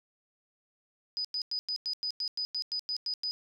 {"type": "tone bursts", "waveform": "sine", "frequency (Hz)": 4978, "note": "D#8", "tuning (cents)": 0, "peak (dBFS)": -30, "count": 13, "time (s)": [1.17, 3.31], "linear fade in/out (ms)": 0, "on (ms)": 76, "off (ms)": 96, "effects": []}